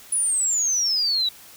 sine exponential sweep, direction down, 10140 to 3844 Hz, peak -19 dBFS, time 0.12-1.29 s, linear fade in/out 5 ms, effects white hiss -46 dBFS RMS until 1.56 s

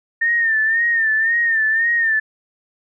sine tone with vibrato, 1813 Hz, A#6, 49 cents flat, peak -14 dBFS, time 0.21-2.2 s, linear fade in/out 10 ms, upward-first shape sine, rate 1.9 Hz, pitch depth 65 cents each way, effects none

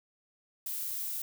violet noise, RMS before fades -36 dBFS, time 0.66-1.22 s, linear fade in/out 2 ms, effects none

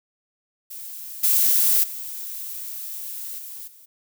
violet noise with level steps, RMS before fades -36 / -18 / -33 / -37 / -49 dBFS, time 0.7-3.86 s, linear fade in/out 10 ms, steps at 1.23 / 1.83 / 3.38 / 3.67 s, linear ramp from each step 10 ms, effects none

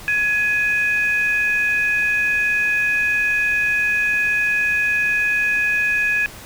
sine tone pair together, 1681.1 / 2500 Hz, G#6 / D#7, +21 / +8 cents, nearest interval perfect fifth, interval 687 cents, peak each -18 / -18 dBFS, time 0.08-6.26 s, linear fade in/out 0 ms, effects tanh soft clip ceiling -9 dBFS + pink hiss -38 dBFS RMS until 6.45 s

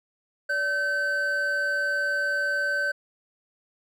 triangle tone pair together, 576 / 1537.7 Hz, D5 / G6, -34 / -34 cents, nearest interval octave + perfect fourth, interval 1700 cents, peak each -30 / -22 dBFS, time 0.49-2.92 s, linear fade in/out 10 ms, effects none

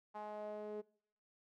sawtooth tone with band-pass filter sweep, 210.9 Hz, G#3, 27 cents sharp, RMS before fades -45 dBFS, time 0.14-0.82 s, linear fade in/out 20 ms, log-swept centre 880 to 440 Hz, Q 3.9, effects noise-tail reverb RT60 0.6 s tail -24 dB re dry + MP3 96 kbps

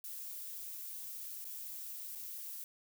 violet noise with dropouts, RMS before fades -45 dBFS, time 0.04-2.64 s, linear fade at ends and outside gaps 1 ms, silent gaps 1.444-1.451 / 2.151-2.156 s, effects none

